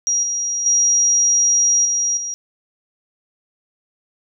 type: tone with level steps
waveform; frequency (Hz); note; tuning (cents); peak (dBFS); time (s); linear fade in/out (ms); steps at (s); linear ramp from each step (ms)
sine; 5720; F8; +41; -15 / -19 / -12 / -16 / -23; 0.07-2.34; 0; 0.23 / 0.66 / 1.85 / 2.17; 2
effects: none